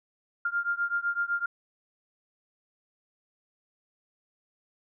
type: beating tone pair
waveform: sine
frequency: 1396.9 / 1404.8 Hz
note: F6 / F6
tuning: 0 / +10 cents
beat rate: 7.9 Hz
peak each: -29 / -30 dBFS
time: 0.45-1.46 s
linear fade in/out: 5 ms
effects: none